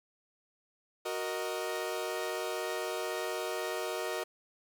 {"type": "chord", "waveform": "sawtooth", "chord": "D# minor", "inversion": "first", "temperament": "equal", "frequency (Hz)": [370, 466.2, 622.3], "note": ["F#4", "A#4", "D#5"], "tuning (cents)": [0, 0, 0], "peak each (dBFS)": -34, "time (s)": [1.05, 4.24], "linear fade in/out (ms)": 10, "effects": ["11-bit"]}